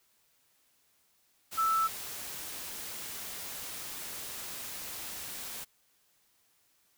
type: tone in noise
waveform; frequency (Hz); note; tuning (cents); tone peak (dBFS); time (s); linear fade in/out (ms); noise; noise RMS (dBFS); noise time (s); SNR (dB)
sine; 1319; E6; +1; -25; 1.57-1.88; 20; white; -41; 1.51-5.65; +13
effects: white hiss -70 dBFS RMS until 6.97 s